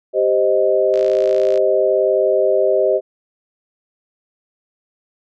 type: chord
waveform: sine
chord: C minor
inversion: second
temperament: equal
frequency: 392 / 523.3 / 622.3 Hz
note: G4 / C5 / Eb5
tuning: 0 / 0 / 0 cents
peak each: -17 / -17 / -16 dBFS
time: 0.13-3.01 s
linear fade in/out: 50 ms
type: click train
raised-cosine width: 0.2 ms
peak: -17 dBFS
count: 37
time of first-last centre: 0.94-1.576 s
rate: 56.6 Hz
effects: none